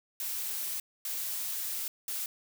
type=noise bursts at uneven times; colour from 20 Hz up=blue; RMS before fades=-35 dBFS; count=3; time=0.2-0.8 / 1.05-1.88 / 2.08-2.26 s; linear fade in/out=2 ms; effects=none